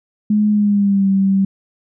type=tone with pitch glide; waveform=sine; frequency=210.5 to 194.15 Hz; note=G#3 to G3; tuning=+24 to -16 cents; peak=-11 dBFS; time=0.3-1.45 s; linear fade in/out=5 ms; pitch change=-140 cents; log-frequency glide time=0.5-1.08 s; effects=none